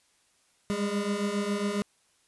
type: tone cluster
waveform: square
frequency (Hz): 198.9 / 206.2 / 409.6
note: G3 / G#3 / G#4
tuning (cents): +25 / -12 / -24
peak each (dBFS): -33 / -32 / -33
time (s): 0.7-1.82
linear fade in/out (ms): 0
effects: white hiss -67 dBFS RMS until 2.27 s + resampled to 24000 Hz